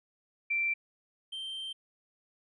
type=tone pair in turn; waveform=sine / triangle; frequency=2349 / 3136 Hz; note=D7 / G7; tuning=0 / 0 cents; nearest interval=perfect fourth; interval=500 cents; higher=second; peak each=-27 / -35 dBFS; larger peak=first; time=0.5-0.74 / 1.32-1.73 s; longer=second; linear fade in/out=10 ms; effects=resampled to 24000 Hz